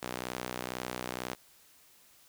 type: tone with high-pass filter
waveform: sawtooth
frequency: 62.1 Hz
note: B1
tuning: 10 cents sharp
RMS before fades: -39 dBFS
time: 0.02-1.35 s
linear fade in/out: 10 ms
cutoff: 300 Hz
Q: 0.52
effects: white hiss -61 dBFS RMS until 2.28 s